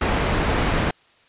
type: low-pass noise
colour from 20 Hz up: pink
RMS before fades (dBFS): -21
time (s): 0.01-0.91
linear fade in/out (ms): 5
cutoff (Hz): 2500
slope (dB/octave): 12
effects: white hiss -56 dBFS RMS until 1.28 s + resampled to 8000 Hz